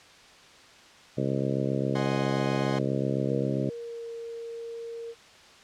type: harmonic tone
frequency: 67.5 Hz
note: C#2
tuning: 45 cents flat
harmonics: 2 / 3 / 4 / 5 / 6 / 7 / 8 / 9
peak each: -30 / -32 / -33 / -34 / -35 / -35 / -36 / -37 dBFS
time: 1.17-3.7 s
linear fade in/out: 10 ms
type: chord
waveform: sawtooth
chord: Ab dominant seventh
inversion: second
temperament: equal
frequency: 622.3 / 740 / 830.6 / 1046.5 Hz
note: Eb5 / Gb5 / Ab5 / C6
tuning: 0 / 0 / 0 / 0 cents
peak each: -34 dBFS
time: 1.95-2.79 s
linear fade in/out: 5 ms
type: tone with pitch glide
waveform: sine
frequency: 475.7 to 463 Hz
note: A#4 to A#4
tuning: +35 to -12 cents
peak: -35 dBFS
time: 3.27-5.15 s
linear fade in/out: 50 ms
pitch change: -47 cents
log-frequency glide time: 3.45-4.09 s
effects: white hiss -52 dBFS RMS until 5.63 s + low-pass 5000 Hz 12 dB/octave